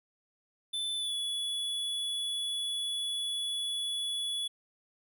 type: tone with pitch glide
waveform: square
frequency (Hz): 3520 to 3406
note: A7 to G#7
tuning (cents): 0 to +43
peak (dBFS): -32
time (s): 0.73-4.48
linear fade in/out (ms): 10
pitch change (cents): -57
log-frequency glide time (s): 0.97-1.14
effects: none